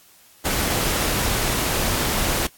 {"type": "noise", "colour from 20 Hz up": "pink", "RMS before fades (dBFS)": -22, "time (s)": [0.45, 2.47], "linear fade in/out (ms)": 5, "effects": ["white hiss -52 dBFS RMS until 2.57 s", "AAC 64 kbps"]}